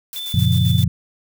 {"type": "noise with tremolo", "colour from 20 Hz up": "blue", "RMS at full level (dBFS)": -32, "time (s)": [0.13, 0.84], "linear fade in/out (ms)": 0, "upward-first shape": "square", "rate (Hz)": 7.7, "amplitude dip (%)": 55}
{"type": "tone with vibrato", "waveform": "sine", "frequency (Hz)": 3509, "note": "A7", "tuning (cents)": -5, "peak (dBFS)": -26, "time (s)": [0.16, 0.83], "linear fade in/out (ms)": 0, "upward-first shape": "triangle", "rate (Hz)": 3.2, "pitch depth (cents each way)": 11}
{"type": "chord", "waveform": "sine", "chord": "Gb major seventh", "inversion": "none", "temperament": "equal", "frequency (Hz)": [92.5, 116.54, 138.59, 174.61], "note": ["Gb2", "Bb2", "Db3", "F3"], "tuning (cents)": [0, 0, 0, 0], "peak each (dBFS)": [-18, -17, -20, -20], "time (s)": [0.34, 0.88], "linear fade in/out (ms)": 5}
{"effects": []}